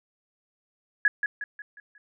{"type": "tone with echo", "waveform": "sine", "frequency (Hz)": 1680, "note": "G#6", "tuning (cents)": 19, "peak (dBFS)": -16, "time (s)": [1.05, 1.08], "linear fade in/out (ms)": 2, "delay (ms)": 180, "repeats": 5, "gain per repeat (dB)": -7, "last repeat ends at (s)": 1.98, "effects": []}